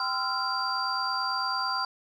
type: tone cluster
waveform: sine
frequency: 783 / 1030 / 1321 / 1390 / 4719 Hz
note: G5 / C6 / E6 / F6 / D8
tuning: -2 / -28 / +3 / -9 / +7 cents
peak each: -35 / -31 / -37 / -32 / -31 dBFS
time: 0-1.85 s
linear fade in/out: 2 ms
effects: tanh soft clip ceiling -16 dBFS + 10-bit